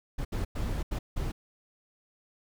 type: noise bursts at uneven times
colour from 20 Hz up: brown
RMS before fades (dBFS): -31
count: 5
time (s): 0.18-0.25 / 0.32-0.45 / 0.55-0.83 / 0.91-0.99 / 1.16-1.32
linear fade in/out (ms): 10
effects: none